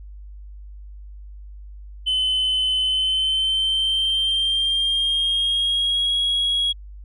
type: tone with pitch glide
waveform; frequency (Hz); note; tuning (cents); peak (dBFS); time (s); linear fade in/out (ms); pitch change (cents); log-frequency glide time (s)
sine; 3039 to 3314; F#7 to G#7; +46 to -4; -16; 2.06-6.73; 20; +150; 2.83-6.16
effects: tanh soft clip ceiling -16 dBFS + added 50 Hz sine -36 dBFS peak until 7.04 s